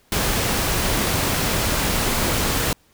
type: noise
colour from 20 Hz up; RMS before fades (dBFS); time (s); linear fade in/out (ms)
pink; -21; 0.12-2.73; 2
effects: pink hiss -58 dBFS RMS until 2.93 s